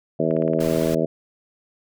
harmonic tone, 80.6 Hz, E2, 38 cents flat, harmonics 2 / 3 / 4 / 5 / 6 / 7 / 8, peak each -26 / -26 / -26 / -26 / -26 / -26 / -26 dBFS, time 0.19-1.06 s, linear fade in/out 10 ms
click train, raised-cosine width 0.5 ms, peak -24 dBFS, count 11, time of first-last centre 0.31-0.872 s, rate 17.8 Hz
pink noise, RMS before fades -34 dBFS, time 0.6-0.95 s, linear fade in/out 5 ms
effects none

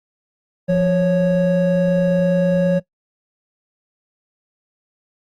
triangle tone pair together, 174.61 / 553.3 Hz, F3 / C#5, 0 / -3 cents, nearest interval octave + minor sixth, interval 1997 cents, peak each -14 dBFS, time 0.68-2.8 s, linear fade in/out 20 ms, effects noise-tail reverb RT60 0.1 s tail -19 dB re dry + Opus 32 kbps

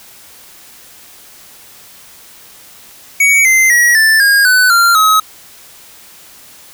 square tone with pitch steps, 2249 / 2074 / 1913.2 / 1764.5 / 1627.5 / 1501 / 1384.4 / 1276.9 Hz, C#7 / C7 / A#6 / A6 / G#6 / F#6 / F6 / D#6, +24 / -16 / +44 / +4 / -36 / +24 / -16 / +44 cents, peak -7 dBFS, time 3.2-5.2 s, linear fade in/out 5 ms, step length 250 ms, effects white hiss -39 dBFS RMS until 6.73 s

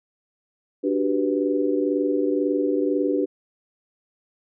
sine chord, G major seventh, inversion second, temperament equal, 293.7 / 370 / 392 / 493.9 Hz, D4 / F#4 / G4 / B4, 0 / 0 / 0 / 0 cents, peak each -23 / -27 / -25 / -26 dBFS, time 0.83-3.26 s, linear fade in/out 20 ms, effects none

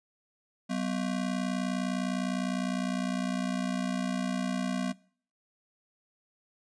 square ring-modulated tone, 220 Hz, A3, in tune, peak -27 dBFS, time 0.69-4.93 s, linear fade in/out 20 ms, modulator 29.9 Hz, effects noise-tail reverb RT60 0.5 s tail -22 dB re dry + resampled to 22050 Hz

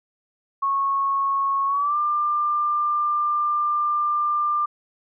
sine tone with pitch glide, 1100 to 1192.6 Hz, C#6 to D6, -14 to +26 cents, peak -19 dBFS, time 0.62-4.66 s, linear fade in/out 10 ms, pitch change +140 cents, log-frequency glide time 1.67-1.97 s, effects none

